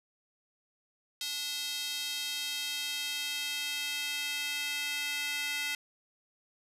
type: tone with high-pass filter sweep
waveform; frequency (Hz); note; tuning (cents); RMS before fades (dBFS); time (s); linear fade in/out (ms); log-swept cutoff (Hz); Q
square; 290.4; D4; -19; -35; 1.21-5.75; 2; 3700 to 2300; 2
effects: resampled to 32000 Hz